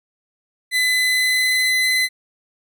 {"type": "tone with pitch glide", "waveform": "30% pulse", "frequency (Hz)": [2011, 2028], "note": ["B6", "B6"], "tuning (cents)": [31, 45], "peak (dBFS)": -13, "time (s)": [0.71, 2.09], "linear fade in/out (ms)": 50, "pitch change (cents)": 14, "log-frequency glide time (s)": [0.84, 1.96], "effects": []}